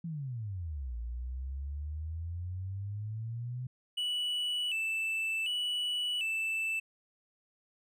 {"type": "exponential two-way sweep", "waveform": "sine", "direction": "down then up", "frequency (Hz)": [173.8, 57.1, 127.9], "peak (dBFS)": -35, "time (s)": [0.04, 3.67], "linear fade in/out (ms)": 5, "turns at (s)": 0.97}
{"type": "tone with vibrato", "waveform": "triangle", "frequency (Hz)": 2794, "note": "F7", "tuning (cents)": 0, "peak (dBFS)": -29, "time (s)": [3.97, 6.8], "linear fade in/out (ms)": 10, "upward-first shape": "square", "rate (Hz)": 0.67, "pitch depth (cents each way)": 94}
{"effects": []}